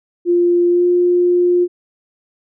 sine tone with pitch glide, 349.2 to 354.1 Hz, F4 to F4, 0 to +24 cents, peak -10 dBFS, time 0.25-1.68 s, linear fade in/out 50 ms, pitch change +24 cents, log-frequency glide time 0.69-0.85 s, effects none

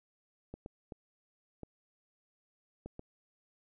clicks, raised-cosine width 2 ms, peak -30 dBFS, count 6, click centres 0.54 / 0.661 / 0.922 / 1.633 / 2.86 / 2.994 s, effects none

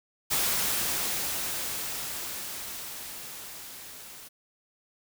white noise with level ramp, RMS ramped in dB -26 to -46 dBFS, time 0.3-4.29 s, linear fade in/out 20 ms, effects none

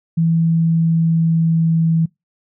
sine tone with pitch glide, 164.81 to 163.39 Hz, E3 to E3, 0 to -15 cents, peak -12 dBFS, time 0.17-2.06 s, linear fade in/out 10 ms, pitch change -15 cents, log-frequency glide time 0.34-1.93 s, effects noise-tail reverb RT60 0.2 s tail -25 dB re dry

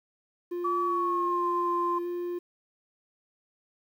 triangle tone with vibrato, 349.2 Hz, F4, in tune, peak -28 dBFS, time 0.51-2.39 s, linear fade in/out 10 ms, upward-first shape square, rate 1.3 Hz, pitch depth 8 cents each way
sine tone with pitch glide, 1144 to 1043 Hz, D6 to C6, -46 to -6 cents, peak -26 dBFS, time 0.64-1.99 s, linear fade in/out 10 ms, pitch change -160 cents, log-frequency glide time 0.8-1.47 s
effects 10-bit

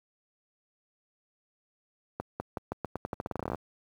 accelerating click train, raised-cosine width 1 ms, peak -18 dBFS, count 20, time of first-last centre 2.2-3.547 s, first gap 200 ms, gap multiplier 0.86, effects high-pass 60 Hz 12 dB/octave + 9-bit

